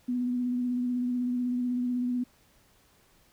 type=tone with vibrato; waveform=sine; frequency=246.9 Hz; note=B3; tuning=in tune; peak=-26 dBFS; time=0.08-2.24 s; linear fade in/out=10 ms; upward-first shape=sine; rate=16 Hz; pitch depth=22 cents each way; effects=pink hiss -63 dBFS RMS until 3.32 s